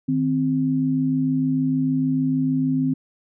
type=tone pair together; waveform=sine; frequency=155.01 / 261.6 Hz; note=D#3 / C4; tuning=-6 / 0 cents; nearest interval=major sixth; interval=906 cents; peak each=-24 / -19 dBFS; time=0.08-2.94 s; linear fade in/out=10 ms; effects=none